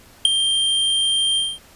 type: tone with ADSR envelope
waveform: square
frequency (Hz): 3173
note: G7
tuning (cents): +20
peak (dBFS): -6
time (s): 0.25-1.59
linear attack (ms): 3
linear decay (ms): 8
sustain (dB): -11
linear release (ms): 220
effects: pink hiss -48 dBFS RMS until 1.75 s + resampled to 32000 Hz